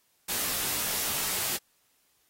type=noise with comb filter; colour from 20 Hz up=white; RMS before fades=-30 dBFS; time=0.28-1.58 s; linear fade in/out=20 ms; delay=18 ms; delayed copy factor=-0.6; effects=white hiss -69 dBFS RMS until 2.29 s + AAC 48 kbps